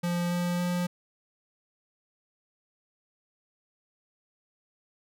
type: tone with pitch steps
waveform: square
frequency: 174.3 / 175.61 / 176.94 Hz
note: F3 / F3 / F3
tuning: -3 / +10 / +23 cents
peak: -27 dBFS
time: 0.03-0.87 s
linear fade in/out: 10 ms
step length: 280 ms
effects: none